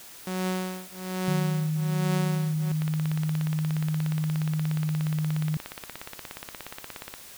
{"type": "tone with tremolo", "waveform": "sawtooth", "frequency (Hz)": 185, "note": "F#3", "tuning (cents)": 0, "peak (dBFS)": -21, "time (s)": [0.27, 2.72], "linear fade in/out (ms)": 2, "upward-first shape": "triangle", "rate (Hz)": 1.2, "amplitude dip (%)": 100}
{"type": "tone with pitch glide", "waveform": "sine", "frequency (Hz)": [155.56, 154.57], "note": ["D#3", "D#3"], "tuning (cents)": [0, -11], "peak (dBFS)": -24, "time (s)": [1.28, 5.57], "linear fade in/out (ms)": 2, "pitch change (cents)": -11, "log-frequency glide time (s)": [4.5, 5.04]}
{"type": "click train", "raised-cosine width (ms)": 0.3, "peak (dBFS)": -20, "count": 74, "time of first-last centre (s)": [2.82, 7.14], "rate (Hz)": 16.9}
{"effects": ["white hiss -46 dBFS RMS until 7.37 s"]}